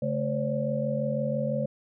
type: tone cluster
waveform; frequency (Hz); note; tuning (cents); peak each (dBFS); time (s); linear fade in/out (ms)
sine; 140.2 / 218.7 / 524 / 570; C#3 / A3 / C5 / C#5; +20 / -10 / +2 / +48; -31; 0.02-1.66; 5
effects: none